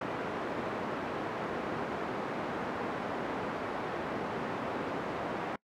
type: band-pass noise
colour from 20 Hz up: pink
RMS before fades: -36 dBFS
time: 0.01-5.56 s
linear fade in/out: 5 ms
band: 230 to 1400 Hz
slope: 12 dB/octave
effects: noise-tail reverb RT60 0.1 s tail -25 dB re dry